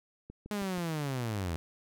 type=click train; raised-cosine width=3 ms; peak=-32 dBFS; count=4; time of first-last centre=0.3-0.781 s; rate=6.24 Hz
type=linear sweep; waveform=sawtooth; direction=down; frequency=211.4 to 77.8 Hz; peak=-28 dBFS; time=0.51-1.56 s; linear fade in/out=0 ms
effects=none